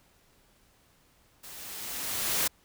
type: noise with level ramp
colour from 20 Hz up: white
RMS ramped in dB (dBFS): -46 to -26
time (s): 1.43-2.48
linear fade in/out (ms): 10
effects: pink hiss -64 dBFS RMS until 2.64 s